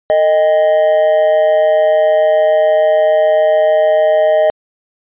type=tone with amplitude modulation; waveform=triangle; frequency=622.3 Hz; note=D#5; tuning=in tune; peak=-3 dBFS; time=0.1-4.5 s; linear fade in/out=0 ms; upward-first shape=sine; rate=174 Hz; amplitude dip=65%; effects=resampled to 8000 Hz